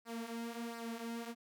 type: tone with flanger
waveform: sawtooth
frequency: 231.9 Hz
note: A#3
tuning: 9 cents flat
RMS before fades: -43 dBFS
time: 0.05-1.35 s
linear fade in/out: 50 ms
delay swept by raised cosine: 0.29 to 6.09 ms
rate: 1.4 Hz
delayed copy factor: -0.65
effects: none